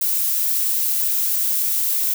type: noise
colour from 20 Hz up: violet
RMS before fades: -20 dBFS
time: 0.01-2.14 s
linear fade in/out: 5 ms
effects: none

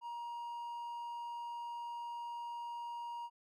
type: tone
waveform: triangle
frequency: 946 Hz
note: A#5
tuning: 25 cents sharp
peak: -39 dBFS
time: 0.01-3.3 s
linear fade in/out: 50 ms
effects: none

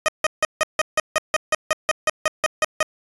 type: tone bursts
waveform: 15% pulse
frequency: 622.3 Hz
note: D#5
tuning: in tune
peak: -9 dBFS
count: 16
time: 0.06-2.828 s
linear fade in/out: 0 ms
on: 23 ms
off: 160 ms
effects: resampled to 24000 Hz

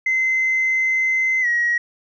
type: tone with pitch glide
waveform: sine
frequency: 2061 to 1900.9 Hz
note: C7 to A#6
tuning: -27 to +33 cents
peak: -15 dBFS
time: 0.06-1.78 s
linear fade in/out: 5 ms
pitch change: -140 cents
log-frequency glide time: 1.41-1.47 s
effects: tanh soft clip ceiling -12 dBFS

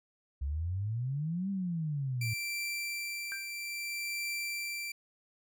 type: exponential two-way sweep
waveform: sine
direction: up then down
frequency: 66.3 to 200 to 110.6 Hz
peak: -31 dBFS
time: 0.41-2.34 s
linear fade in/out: 10 ms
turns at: 1.5 s
type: tone with tremolo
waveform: sawtooth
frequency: 2349 Hz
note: D7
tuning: in tune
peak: -30 dBFS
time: 2.21-4.92 s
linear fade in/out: 5 ms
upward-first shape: triangle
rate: 0.6 Hz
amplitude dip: 45%
type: tone with exponential decay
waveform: triangle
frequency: 1576 Hz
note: G6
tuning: 9 cents sharp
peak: -33 dBFS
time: 3.32-3.51 s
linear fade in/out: 0 ms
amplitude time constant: 40 ms
effects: none

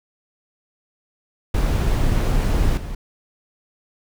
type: noise with level steps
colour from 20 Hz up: brown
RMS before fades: -18 / -29 dBFS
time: 1.54-2.95 s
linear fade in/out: 5 ms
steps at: 2.77 s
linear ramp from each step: 5 ms
effects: none

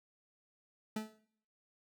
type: tone with exponential decay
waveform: 40% pulse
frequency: 216.6 Hz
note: A3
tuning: 27 cents flat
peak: -32 dBFS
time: 0.96-1.19 s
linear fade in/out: 5 ms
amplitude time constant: 49 ms
effects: noise-tail reverb RT60 0.6 s tail -17 dB re dry

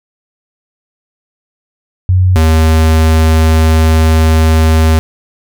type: tone pair in turn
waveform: sine / square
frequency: 92.1 / 79.76 Hz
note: F#2 / D#2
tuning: -7 / +43 cents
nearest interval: major second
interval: 250 cents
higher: first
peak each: -5 / -6 dBFS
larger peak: first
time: 2.09-2.36 / 2.36-4.99 s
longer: second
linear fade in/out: 0 ms
effects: none

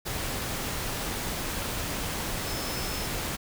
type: tone in noise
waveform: sine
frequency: 5230 Hz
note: E8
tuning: 15 cents flat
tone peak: -40 dBFS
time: 2.45-3.07 s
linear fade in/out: 20 ms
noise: pink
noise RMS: -32 dBFS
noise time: 0.05-3.37 s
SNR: -11 dB
effects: none

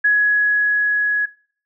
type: tone with level ramp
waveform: sine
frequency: 1678 Hz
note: G#6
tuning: 17 cents sharp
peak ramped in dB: -11 to -15 dBFS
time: 0.04-1.26 s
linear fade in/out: 10 ms
effects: noise-tail reverb RT60 0.5 s tail -21 dB re dry

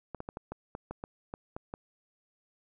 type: clicks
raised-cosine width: 1 ms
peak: -24 dBFS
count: 11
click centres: 0.147 / 0.204 / 0.289 / 0.371 / 0.52 / 0.751 / 0.91 / 1.039 / 1.339 / 1.565 / 1.739 s
effects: none

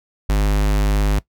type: tone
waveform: square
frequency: 50.9 Hz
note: G#1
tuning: 34 cents flat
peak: -15 dBFS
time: 0.29-1.19 s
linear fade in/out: 5 ms
effects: noise-tail reverb RT60 0.1 s tail -19 dB re dry

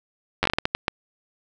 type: slowing click train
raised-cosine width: 0.3 ms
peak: -4 dBFS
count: 10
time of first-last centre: 0.43-0.881 s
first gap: 10 ms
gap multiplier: 1.38
effects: none

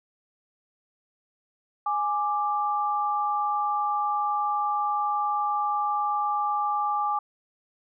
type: tone pair together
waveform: sine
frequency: 830.6 / 1178.7 Hz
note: G#5 / D6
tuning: 0 / +6 cents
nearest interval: tritone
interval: 606 cents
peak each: -26 dBFS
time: 1.86-7.19 s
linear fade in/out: 5 ms
effects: none

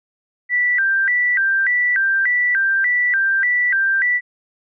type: tone with vibrato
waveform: sine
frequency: 1760 Hz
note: A6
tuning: in tune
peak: -14 dBFS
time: 0.49-4.21 s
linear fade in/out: 50 ms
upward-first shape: square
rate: 1.7 Hz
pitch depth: 190 cents each way
effects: none

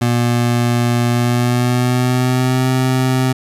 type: tone with pitch glide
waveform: 25% pulse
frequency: 120 to 129.36 Hz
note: B2 to C3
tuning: -49 to -19 cents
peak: -9 dBFS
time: 0.01-3.33 s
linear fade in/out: 10 ms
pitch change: +130 cents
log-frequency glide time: 1.11-2.68 s
effects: resampled to 32000 Hz

